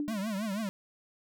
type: tone with exponential decay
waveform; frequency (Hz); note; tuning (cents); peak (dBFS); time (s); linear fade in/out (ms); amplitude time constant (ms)
sine; 293.7; D4; 0; -27; 0-0.26; 1; 56
type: tone with vibrato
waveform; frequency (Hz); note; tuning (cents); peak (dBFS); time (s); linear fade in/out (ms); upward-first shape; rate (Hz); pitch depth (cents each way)
square; 207.7; G#3; 0; -32; 0.08-0.69; 0; triangle; 6.2; 180
effects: none